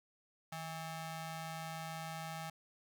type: ring-modulated tone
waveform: sawtooth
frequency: 485.5 Hz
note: B4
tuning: 30 cents flat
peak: -35 dBFS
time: 0.52-2.5 s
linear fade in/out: 5 ms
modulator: 326 Hz
effects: none